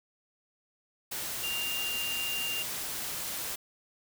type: tone in noise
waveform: sine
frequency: 2794 Hz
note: F7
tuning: in tune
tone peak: -32 dBFS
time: 1.43-2.63 s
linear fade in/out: 10 ms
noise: white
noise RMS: -36 dBFS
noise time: 1.11-3.56 s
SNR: +1 dB
effects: none